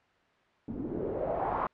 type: noise with low-pass filter sweep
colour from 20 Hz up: white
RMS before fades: -33 dBFS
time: 0.68-1.67 s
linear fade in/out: 2 ms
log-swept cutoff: 240 to 1100 Hz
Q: 3.7
effects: white hiss -65 dBFS RMS until 1.73 s + low-pass 2000 Hz 12 dB/octave